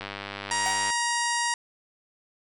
click train, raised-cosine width 0.3 ms, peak -18 dBFS, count 90, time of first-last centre 0.01-0.902 s, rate 99.8 Hz
harmonic tone, 946 Hz, A#5, 25 cents sharp, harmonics 1 / 2 / 3 / 4 / 5 / 6 / 7 / 8 / 9 / 10, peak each -28 / -29 / -37 / -39 / -35 / -35 / -39 / -35 / -42 / -38 dBFS, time 0.51-1.54 s, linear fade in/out 2 ms
45% pulse tone with exponential decay, 759 Hz, F#5, 44 cents sharp, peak -27 dBFS, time 0.66-0.94 s, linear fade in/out 0 ms, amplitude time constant 59 ms
effects none

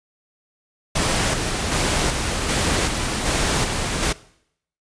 pink noise with tremolo, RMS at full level -20 dBFS, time 0.95-4.13 s, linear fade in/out 10 ms, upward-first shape square, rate 1.3 Hz, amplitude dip 35%, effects noise-tail reverb RT60 0.7 s tail -20 dB re dry + resampled to 22050 Hz

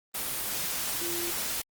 sine tone in noise, 343.9 Hz, F4, 27 cents flat, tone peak -35 dBFS, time 1.01-1.31 s, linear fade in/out 10 ms, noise white, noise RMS -32 dBFS, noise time 0.14-1.62 s, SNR -6 dB, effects Opus 24 kbps

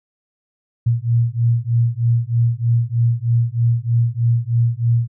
sine beating tone pair, 116 / 119.2 Hz, A#2 / A#2, -8 / +39 cents, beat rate 3.2 Hz, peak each -17 dBFS, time 0.86-5.08 s, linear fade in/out 10 ms, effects none

